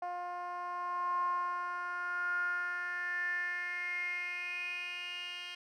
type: tone with band-pass filter sweep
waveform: 10% pulse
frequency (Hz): 354.5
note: F4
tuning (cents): +26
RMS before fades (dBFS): -37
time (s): 0.02-5.55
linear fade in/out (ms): 5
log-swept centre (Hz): 790 to 3100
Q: 9
effects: none